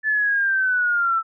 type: linear sweep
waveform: sine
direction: down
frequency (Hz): 1748 to 1318.5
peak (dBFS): -17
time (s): 0.03-1.23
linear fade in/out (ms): 50
effects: none